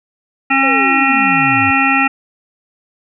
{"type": "harmonic tone", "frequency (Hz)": 270, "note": "C#4", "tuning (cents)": -45, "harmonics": [1, 3, 5, 7, 9, 10], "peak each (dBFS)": [-17, -17, -17, -17, -17, -17], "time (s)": [0.5, 2.08], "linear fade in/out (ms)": 10}
{"type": "exponential sweep", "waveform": "sine", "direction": "down", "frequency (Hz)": [555, 92.4], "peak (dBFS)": -22, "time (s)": [0.63, 1.71], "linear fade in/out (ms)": 5}
{"effects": []}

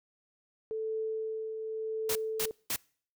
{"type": "tone with tremolo", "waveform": "sine", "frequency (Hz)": 440, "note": "A4", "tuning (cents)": 0, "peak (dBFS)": -30, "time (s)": [0.71, 2.51], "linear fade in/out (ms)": 0, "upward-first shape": "triangle", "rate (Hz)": 0.88, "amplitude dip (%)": 45}
{"type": "noise bursts", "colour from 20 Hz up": "white", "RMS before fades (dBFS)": -32, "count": 3, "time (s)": [2.09, 2.762], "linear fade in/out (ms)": 5, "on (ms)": 64, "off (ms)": 240}
{"effects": ["noise-tail reverb RT60 0.5 s tail -26 dB re dry"]}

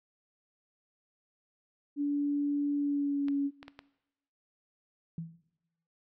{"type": "tone with pitch glide", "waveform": "sine", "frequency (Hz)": [287.8, 281.2], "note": ["D4", "C#4"], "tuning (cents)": [-35, 25], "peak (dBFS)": -27, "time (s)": [1.96, 3.51], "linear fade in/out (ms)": 50, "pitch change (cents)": -40, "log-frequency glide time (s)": [2.76, 3.34]}
{"type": "clicks", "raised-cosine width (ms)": 0.3, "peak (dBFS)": -29, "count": 4, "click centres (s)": [3.284, 3.629, 3.681, 3.791]}
{"type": "tone with exponential decay", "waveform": "sine", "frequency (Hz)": 164.81, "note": "E3", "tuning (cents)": 0, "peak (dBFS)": -32, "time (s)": [5.18, 5.44], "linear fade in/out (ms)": 2, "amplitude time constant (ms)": 56}
{"effects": ["noise-tail reverb RT60 0.9 s tail -18 dB re dry"]}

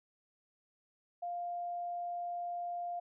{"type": "tone", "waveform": "sine", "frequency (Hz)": 700, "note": "F5", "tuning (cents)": 4, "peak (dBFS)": -36, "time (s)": [1.22, 3], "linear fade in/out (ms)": 10, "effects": []}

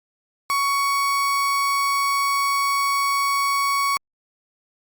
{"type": "tone", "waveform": "35% pulse", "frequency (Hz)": 1117, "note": "C#6", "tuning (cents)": 13, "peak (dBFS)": -17, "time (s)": [0.5, 3.97], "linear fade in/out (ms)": 0, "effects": ["Opus 48 kbps"]}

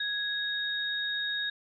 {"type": "tone pair together", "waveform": "sine", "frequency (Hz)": [1661.2, 3747], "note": ["G#6", "A#7"], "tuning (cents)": [0, 8], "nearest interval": "octave + major second", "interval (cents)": 1408, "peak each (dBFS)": [-32, -32], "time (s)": [0, 1.5], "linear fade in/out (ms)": 5, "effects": []}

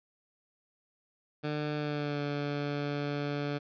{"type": "tone with pitch glide", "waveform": "15% pulse", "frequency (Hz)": [149.7, 144.68], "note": ["D3", "D3"], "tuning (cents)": [33, -26], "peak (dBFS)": -25, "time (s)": [1.43, 3.59], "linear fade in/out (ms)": 20, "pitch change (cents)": -59, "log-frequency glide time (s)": [1.74, 2.21], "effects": ["resampled to 11025 Hz"]}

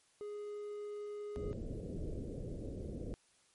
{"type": "tone", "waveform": "triangle", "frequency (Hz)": 415.3, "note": "G#4", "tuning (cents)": 0, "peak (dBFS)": -39, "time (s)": [0.21, 1.53], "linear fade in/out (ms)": 0}
{"type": "low-pass noise", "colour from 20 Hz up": "pink", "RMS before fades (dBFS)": -42, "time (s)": [1.36, 3.14], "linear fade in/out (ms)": 0, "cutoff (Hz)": 550, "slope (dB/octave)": 48}
{"effects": ["white hiss -70 dBFS RMS until 3.54 s", "MP3 48 kbps"]}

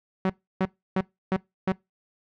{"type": "tone bursts", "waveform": "sawtooth", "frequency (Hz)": 188.5, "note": "F#3", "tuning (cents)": 32, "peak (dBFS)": -17, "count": 5, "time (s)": [0.25, 1.72], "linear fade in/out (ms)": 2, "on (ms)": 46, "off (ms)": 310, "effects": ["noise-tail reverb RT60 0.2 s tail -23 dB re dry", "low-pass 2000 Hz 12 dB/octave"]}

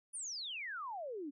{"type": "exponential sweep", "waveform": "sine", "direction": "down", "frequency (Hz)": [9956, 268.2], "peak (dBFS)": -40, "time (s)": [0.13, 1.31], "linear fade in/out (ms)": 20, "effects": []}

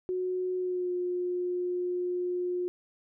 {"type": "tone with pitch glide", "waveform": "sine", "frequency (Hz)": [366.9, 357.9], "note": ["F#4", "F4"], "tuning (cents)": [-15, 42], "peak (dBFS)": -28, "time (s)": [0.09, 2.68], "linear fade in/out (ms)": 0, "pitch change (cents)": -43, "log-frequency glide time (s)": [0.57, 0.92], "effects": []}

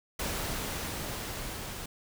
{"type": "noise with level ramp", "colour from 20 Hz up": "pink", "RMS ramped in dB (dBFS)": [-33, -40], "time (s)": [0.19, 1.86], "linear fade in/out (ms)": 5, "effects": []}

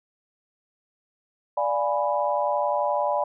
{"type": "chord", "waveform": "sine", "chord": "D diminished seventh", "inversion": "none", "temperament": "equal", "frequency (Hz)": [587.3, 698.5, 830.6, 987.8], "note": ["D5", "F5", "Ab5", "Cb6"], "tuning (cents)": [0, 0, 0, 0], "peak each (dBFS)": [-25, -30, -27, -27], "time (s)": [1.57, 3.24], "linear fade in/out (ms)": 5, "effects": []}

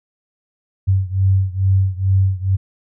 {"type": "beating tone pair", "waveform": "sine", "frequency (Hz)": [94.9, 97.2], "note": ["F#2", "G2"], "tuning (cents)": [44, -14], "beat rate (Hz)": 2.3, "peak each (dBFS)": [-15, -17], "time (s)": [0.87, 2.57], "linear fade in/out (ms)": 20, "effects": []}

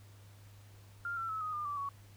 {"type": "tone with pitch steps", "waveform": "sine", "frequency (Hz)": [1396.9, 1346.2, 1297.3, 1250.3, 1204.9, 1161.2, 1119], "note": ["F6", "E6", "E6", "D#6", "D6", "D6", "C#6"], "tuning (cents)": [0, 36, -28, 8, 44, -20, 16], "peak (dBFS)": -35, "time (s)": [1.05, 1.89], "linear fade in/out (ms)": 2, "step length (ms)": 120, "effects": ["added 101 Hz sine -54 dBFS peak until 2.16 s", "pink hiss -63 dBFS RMS until 2.16 s"]}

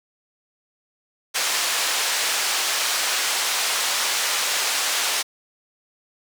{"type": "band-pass noise", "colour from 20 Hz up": "white", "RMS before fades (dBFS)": -23, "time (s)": [1.34, 5.23], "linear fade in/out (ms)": 20, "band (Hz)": [640, 6800], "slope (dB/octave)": 12, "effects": []}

